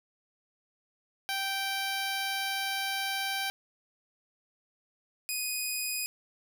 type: tone pair in turn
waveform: 10% pulse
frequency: 781 / 2490 Hz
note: G5 / D#7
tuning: -7 / +1 cents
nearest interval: octave + minor sixth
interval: 2008 cents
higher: second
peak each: -22 dBFS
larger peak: neither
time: 1.29-3.5 / 5.29-6.06 s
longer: first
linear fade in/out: 0 ms
effects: none